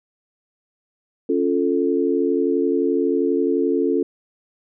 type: chord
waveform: sine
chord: Db augmented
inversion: none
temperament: equal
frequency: 277.2 / 349.2 / 440 Hz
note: Db4 / F4 / A4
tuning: 0 / 0 / 0 cents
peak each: -21 dBFS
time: 1.29-4.03 s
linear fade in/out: 5 ms
effects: none